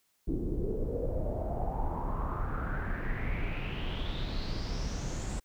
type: noise with low-pass filter sweep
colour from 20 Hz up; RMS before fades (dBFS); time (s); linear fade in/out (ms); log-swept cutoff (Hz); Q
brown; -33; 0.27-5.4; 10; 320 to 7900; 5.9
effects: white hiss -73 dBFS RMS until 5.44 s